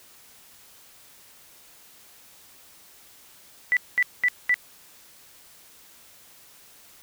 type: tone bursts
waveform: sine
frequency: 1975.5 Hz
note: B6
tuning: in tune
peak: -17 dBFS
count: 4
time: 3.72-4.542 s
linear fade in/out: 0 ms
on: 48 ms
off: 210 ms
effects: white hiss -52 dBFS RMS until 7.02 s